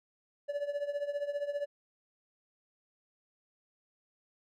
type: tone with tremolo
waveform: triangle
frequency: 576 Hz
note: D5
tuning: 34 cents flat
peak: -27 dBFS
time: 0.48-1.66 s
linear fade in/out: 20 ms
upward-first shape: triangle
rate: 15 Hz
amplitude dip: 85%
effects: none